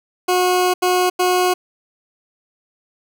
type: tone bursts at uneven times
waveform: 20% pulse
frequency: 363.1 Hz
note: F#4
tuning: 33 cents flat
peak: -9 dBFS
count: 3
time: 0.28-0.74 / 0.82-1.1 / 1.19-1.54 s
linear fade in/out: 10 ms
effects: none